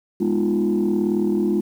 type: chord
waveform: sine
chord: F half-diminished seventh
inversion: first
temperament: equal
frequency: 207.7 / 246.9 / 311.1 / 349.2 Hz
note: Ab3 / Cb4 / Eb4 / F4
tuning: 0 / 0 / 0 / 0 cents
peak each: -20 / -26 / -24 / -20 dBFS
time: 0.2-1.61 s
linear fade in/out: 10 ms
effects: tanh soft clip ceiling -12 dBFS + 8-bit